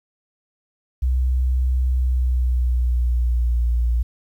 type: tone with pitch glide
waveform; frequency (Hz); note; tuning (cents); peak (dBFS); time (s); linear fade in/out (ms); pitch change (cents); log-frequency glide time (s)
sine; 63.7 to 59.09; C2 to A#1; -46 to +24; -15; 1.02-4.03; 10; -130; 1.89-3.66
effects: tanh soft clip ceiling -12 dBFS + 9-bit